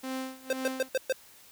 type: tone with tremolo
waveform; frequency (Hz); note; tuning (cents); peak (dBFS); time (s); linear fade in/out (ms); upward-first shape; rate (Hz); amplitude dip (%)
sawtooth; 261.6; C4; 0; -28; 0.03-0.89; 10; sine; 2; 90
type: tone bursts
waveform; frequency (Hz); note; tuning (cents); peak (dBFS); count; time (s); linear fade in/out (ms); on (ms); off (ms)
square; 523.3; C5; 0; -25; 5; 0.5-1.125; 2; 29; 120
effects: white hiss -55 dBFS RMS until 1.51 s